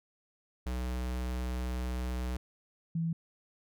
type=tone pair in turn; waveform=square / sine; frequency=62.2 / 165 Hz; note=B1 / E3; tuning=+13 / +2 cents; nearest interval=octave + perfect fourth; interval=1689 cents; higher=second; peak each=-33 / -29 dBFS; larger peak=second; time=0.66-2.37 / 2.95-3.13 s; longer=first; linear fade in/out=5 ms; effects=none